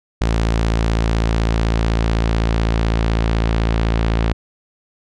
sawtooth tone with low-pass filter sweep, 55.9 Hz, A1, 28 cents sharp, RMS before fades -17 dBFS, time 0.21-4.33 s, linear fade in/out 5 ms, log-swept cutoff 6200 to 3800 Hz, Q 0.94, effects none

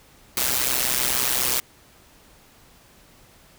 white noise with amplitude modulation, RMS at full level -19 dBFS, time 0.37-1.6 s, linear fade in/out 2 ms, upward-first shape sine, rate 127 Hz, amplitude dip 85%, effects pink hiss -53 dBFS RMS until 3.58 s

